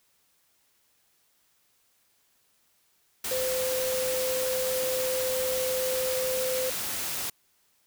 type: tone in noise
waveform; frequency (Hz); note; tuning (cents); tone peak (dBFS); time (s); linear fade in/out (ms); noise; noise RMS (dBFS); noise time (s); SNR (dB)
sine; 514; C5; -31; -27; 3.31-6.7; 5; white; -32; 3.24-7.3; +2
effects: white hiss -68 dBFS RMS until 7.86 s